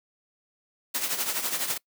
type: noise with tremolo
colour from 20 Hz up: white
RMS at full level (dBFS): -26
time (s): 0.94-1.78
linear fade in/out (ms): 10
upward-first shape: triangle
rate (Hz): 12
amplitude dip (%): 70
effects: noise-tail reverb RT60 0.1 s tail -24 dB re dry + high-pass 200 Hz 12 dB/octave